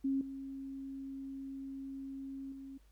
sine tone with level steps, 270.9 Hz, C#4, 40 cents flat, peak -30 / -41 / -45 dBFS, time 0.04-2.78 s, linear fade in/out 10 ms, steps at 0.21 / 2.52 s, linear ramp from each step 2 ms, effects added 50 Hz sine -61 dBFS peak until 2.91 s + pink hiss -73 dBFS RMS until 2.91 s

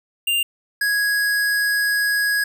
square tone pair in turn, 2794 / 1661.3 Hz, F7 / G#6, 0 / 0 cents, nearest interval major sixth, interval 900 cents, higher first, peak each -18 dBFS, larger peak neither, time 0.27-0.43 / 0.81-2.44 s, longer second, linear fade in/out 5 ms, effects none

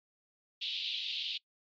white band-pass noise, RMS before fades -37 dBFS, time 0.61-1.38 s, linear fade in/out 10 ms, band 2800 to 4000 Hz, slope 48 dB/octave, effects noise-tail reverb RT60 0.1 s tail -23 dB re dry + MP3 48 kbps

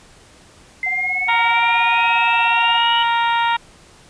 sine exponential sweep, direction up, 2066 to 2960 Hz, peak -18 dBFS, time 0.83-3.03 s, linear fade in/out 2 ms
sine tone with tremolo, 740 Hz, F#5, in tune, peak -25 dBFS, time 0.86-2.8 s, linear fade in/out 5 ms, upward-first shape sine, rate 17 Hz, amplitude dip 100%
harmonic tone, 466.2 Hz, A#4, in tune, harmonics 2 / 3 / 4 / 5 / 6 / 7 / 8, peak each -16 / -24 / -25 / -28 / -28 / -32 / -30 dBFS, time 1.28-3.57 s, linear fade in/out 10 ms
effects pink hiss -47 dBFS RMS until 4.09 s + resampled to 22050 Hz

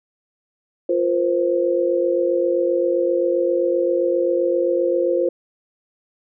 sine chord, F suspended fourth, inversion none, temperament equal with one note detuned, 349.2 / 475.7 / 523.3 Hz, F4 / Bb4 / C5, 0 / +35 / 0 cents, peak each -20 / -24 / -19 dBFS, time 0.89-5.29 s, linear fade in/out 5 ms, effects none

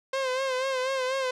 sawtooth tone with vibrato, 523.3 Hz, C5, in tune, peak -22 dBFS, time 0.13-1.31 s, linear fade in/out 5 ms, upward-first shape sine, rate 4.1 Hz, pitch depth 57 cents each way, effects low-pass 6000 Hz 12 dB/octave

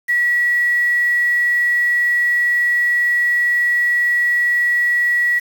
sine tone with quantisation, 1933 Hz, B6, 38 cents flat, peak -13 dBFS, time 0.08-5.4 s, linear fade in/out 20 ms, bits 6, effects none

